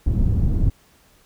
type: low-pass noise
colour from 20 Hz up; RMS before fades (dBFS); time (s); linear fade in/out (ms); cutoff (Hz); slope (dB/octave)
pink; -18; 0.06-0.7; 5; 150; 12
effects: pink hiss -56 dBFS RMS until 1.25 s